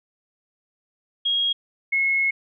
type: tone pair in turn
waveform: sine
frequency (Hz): 3277 / 2175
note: G#7 / C#7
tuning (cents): -24 / -33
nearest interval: perfect fifth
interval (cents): 709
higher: first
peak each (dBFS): -19 / -18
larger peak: second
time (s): 1.25-1.53 / 1.92-2.31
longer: second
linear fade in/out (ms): 10
effects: none